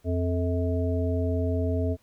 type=harmonic tone with a mistuned harmonic; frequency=87.31 Hz; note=F2; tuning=in tune; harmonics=1 / 3 / 5 / 7; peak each=-25 / -30 / -32 / -33 dBFS; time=0.04-1.97 s; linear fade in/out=50 ms; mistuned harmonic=7; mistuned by=+83 cents; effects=pink hiss -65 dBFS RMS until 2.02 s